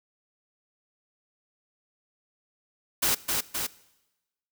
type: noise with echo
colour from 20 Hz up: white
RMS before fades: -24 dBFS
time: 3.02-3.15 s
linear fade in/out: 10 ms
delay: 260 ms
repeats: 2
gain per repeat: -3 dB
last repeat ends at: 3.67 s
effects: noise-tail reverb RT60 1.0 s tail -20 dB re dry